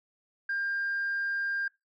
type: tone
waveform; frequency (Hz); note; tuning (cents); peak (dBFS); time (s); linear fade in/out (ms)
sine; 1600; G6; +35; -27; 0.49-1.68; 5
effects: noise-tail reverb RT60 0.2 s tail -21 dB re dry + tanh soft clip ceiling -25 dBFS